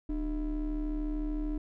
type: ring-modulated tone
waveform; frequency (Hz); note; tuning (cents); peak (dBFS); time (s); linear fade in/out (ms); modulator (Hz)
triangle; 168.7; E3; +40; -25; 0.09-1.58; 5; 132
effects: none